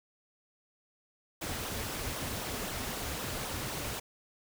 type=noise with flanger; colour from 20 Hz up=pink; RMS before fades=-37 dBFS; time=1.41-4 s; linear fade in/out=10 ms; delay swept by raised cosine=0.41 to 6.11 ms; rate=3.9 Hz; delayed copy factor=-0.6; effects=none